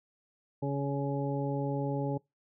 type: harmonic tone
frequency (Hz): 140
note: C#3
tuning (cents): +18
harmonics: 1 / 2 / 3 / 4 / 6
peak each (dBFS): -32 / -35 / -37 / -38 / -40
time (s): 0.62-2.18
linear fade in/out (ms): 10
effects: noise-tail reverb RT60 0.2 s tail -24 dB re dry